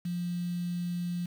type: tone with quantisation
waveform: sine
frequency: 175.2 Hz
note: F3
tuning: 6 cents sharp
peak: -30 dBFS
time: 0.05-1.26 s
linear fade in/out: 5 ms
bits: 8
effects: none